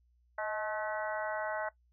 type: harmonic tone with a mistuned harmonic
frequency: 215.4 Hz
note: A3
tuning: 37 cents flat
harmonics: 3 / 4 / 5 / 6 / 7 / 8 / 9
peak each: -37 / -40 / -44 / -47 / -40 / -51 / -46 dBFS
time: 0.38-1.69 s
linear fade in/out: 5 ms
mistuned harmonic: 3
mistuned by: -38 cents
effects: noise-tail reverb RT60 0.1 s tail -17 dB re dry + added 60 Hz sine -66 dBFS peak until 1.92 s